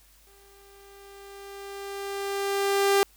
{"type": "tone with exponential growth", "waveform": "sawtooth", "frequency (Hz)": 397, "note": "G4", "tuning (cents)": 22, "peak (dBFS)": -14, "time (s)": [0.27, 3.03], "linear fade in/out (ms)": 0, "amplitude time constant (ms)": 600, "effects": ["added 50 Hz sine -59 dBFS peak until 3.16 s", "white hiss -59 dBFS RMS until 3.16 s"]}